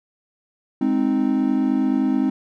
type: chord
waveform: triangle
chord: Ab major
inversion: none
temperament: equal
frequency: 207.7 / 261.6 / 311.1 Hz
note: Ab3 / C4 / Eb4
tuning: 0 / 0 / 0 cents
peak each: -22 / -17 / -21 dBFS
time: 0.81-2.3 s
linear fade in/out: 5 ms
effects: none